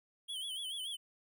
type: tone with vibrato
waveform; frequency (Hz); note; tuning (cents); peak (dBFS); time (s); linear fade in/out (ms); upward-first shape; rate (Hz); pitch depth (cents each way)
square; 3196; G7; +33; -39; 0.28-0.97; 20; sine; 6.9; 110
effects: none